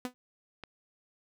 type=tone with exponential decay; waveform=sawtooth; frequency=250 Hz; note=B3; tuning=21 cents sharp; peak=-26 dBFS; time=0.05-0.14 s; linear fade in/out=0 ms; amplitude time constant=18 ms
type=click; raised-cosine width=0.3 ms; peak=-26 dBFS; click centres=0.637 s
effects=none